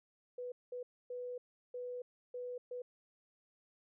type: tone bursts at uneven times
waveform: sine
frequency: 493.9 Hz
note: B4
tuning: in tune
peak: -40 dBFS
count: 6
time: 0.38-0.52 / 0.72-0.83 / 1.1-1.38 / 1.74-2.02 / 2.34-2.58 / 2.71-2.82 s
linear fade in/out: 5 ms
effects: none